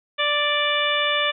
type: harmonic tone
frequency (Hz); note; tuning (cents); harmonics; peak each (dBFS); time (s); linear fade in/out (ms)
587.3; D5; 0; 1 / 2 / 3 / 4 / 5 / 6; -26 / -26 / -26 / -26 / -26 / -26; 0.18-1.32; 20
effects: none